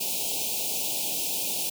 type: band-stop noise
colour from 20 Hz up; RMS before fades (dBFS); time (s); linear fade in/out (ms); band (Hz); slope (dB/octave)
white; -29; 0-1.7; 10; 910 to 2400; 96
effects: high-pass 150 Hz 12 dB/octave